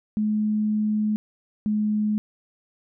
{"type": "tone pair in turn", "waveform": "sine", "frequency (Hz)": [212.9, 211.8], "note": ["G#3", "G#3"], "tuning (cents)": [43, 34], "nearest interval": "unison", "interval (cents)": 9, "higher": "first", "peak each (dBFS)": -20, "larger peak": "neither", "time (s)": [[0.17, 1.16], [1.66, 2.18]], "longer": "first", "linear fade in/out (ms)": 0, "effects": []}